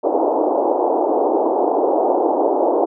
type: band-pass noise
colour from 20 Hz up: pink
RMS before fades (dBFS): -17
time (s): 0.03-2.86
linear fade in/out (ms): 20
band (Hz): 310 to 880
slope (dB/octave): 48
effects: none